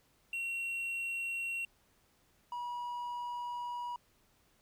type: tone pair in turn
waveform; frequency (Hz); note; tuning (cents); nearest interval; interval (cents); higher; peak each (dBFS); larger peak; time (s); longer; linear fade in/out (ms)
triangle; 2735 / 967; F7 / B5; -37 / -37; octave + tritone; 1800; first; -33 / -35; first; 0.33-1.65 / 2.52-3.96; second; 2
effects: pink hiss -70 dBFS RMS until 4.61 s